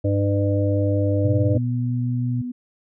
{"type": "harmonic tone", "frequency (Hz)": 100.3, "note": "G2", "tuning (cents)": 40, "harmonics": [1, 3, 5, 6], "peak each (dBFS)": [-19, -24, -26, -27], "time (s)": [0.04, 1.58], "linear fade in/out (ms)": 10}
{"type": "tone with pitch glide", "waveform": "sine", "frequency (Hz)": [119.6, 122.11], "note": ["A#2", "B2"], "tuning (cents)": [45, -19], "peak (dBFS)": -21, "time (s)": [1.24, 2.42], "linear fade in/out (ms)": 10, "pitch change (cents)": 36, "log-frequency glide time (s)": [1.43, 2.16]}
{"type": "tone", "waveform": "sine", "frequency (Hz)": 246.9, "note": "B3", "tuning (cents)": 0, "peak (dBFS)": -26, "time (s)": [1.54, 2.52], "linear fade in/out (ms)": 10}
{"effects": []}